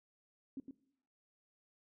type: tone with echo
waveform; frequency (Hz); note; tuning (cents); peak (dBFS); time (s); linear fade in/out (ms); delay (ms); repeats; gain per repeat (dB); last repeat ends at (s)
sine; 269.7; C#4; -47; -40; 0.57-0.6; 2; 110; 1; -4; 0.71
effects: noise-tail reverb RT60 0.7 s tail -19 dB re dry